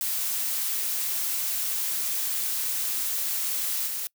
blue noise with level steps, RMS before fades -28 / -31 dBFS, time 0.01-4.07 s, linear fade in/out 0 ms, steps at 3.86 s, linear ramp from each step 20 ms, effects noise-tail reverb RT60 0.1 s tail -24 dB re dry

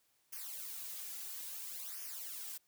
blue noise with flanger, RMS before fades -45 dBFS, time 0.32-2.58 s, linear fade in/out 10 ms, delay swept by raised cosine 0.25 to 3.25 ms, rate 0.59 Hz, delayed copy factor -0.8, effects white hiss -75 dBFS RMS until 2.67 s

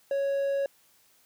triangle tone, 554.4 Hz, C#5, in tune, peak -23 dBFS, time 0.11-0.66 s, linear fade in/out 2 ms, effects white hiss -63 dBFS RMS until 1.25 s + high-pass 60 Hz 12 dB/octave

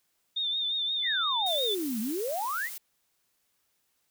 sine tone with vibrato, 3615 Hz, A7, 46 cents sharp, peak -27 dBFS, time 0.36-1.75 s, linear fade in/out 10 ms, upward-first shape triangle, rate 5.7 Hz, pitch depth 67 cents each way
sine exponential two-way sweep, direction down then up, 2168 to 209.9 to 2168 Hz, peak -29 dBFS, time 1.02-2.7 s, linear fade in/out 50 ms, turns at 2 s
blue noise, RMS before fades -40 dBFS, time 1.46-2.78 s, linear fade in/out 5 ms
effects white hiss -74 dBFS RMS until 4.1 s

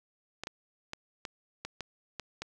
clicks, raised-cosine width 0.2 ms, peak -20 dBFS, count 8, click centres 0.436 / 0.471 / 0.934 / 1.252 / 1.65 / 1.807 / 2.197 / 2.42 s, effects none

